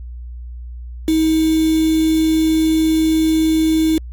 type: tone with quantisation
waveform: sine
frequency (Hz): 318.1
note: D#4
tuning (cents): +38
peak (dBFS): -12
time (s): 1.08-3.98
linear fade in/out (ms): 2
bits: 4
effects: added 60 Hz sine -28 dBFS peak until 4.12 s + AAC 64 kbps